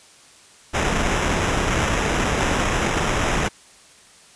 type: noise with sample-and-hold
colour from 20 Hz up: pink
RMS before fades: -21 dBFS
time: 0.73-3.49 s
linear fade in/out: 20 ms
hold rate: 4410 Hz
effects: white hiss -49 dBFS RMS until 4.35 s + resampled to 22050 Hz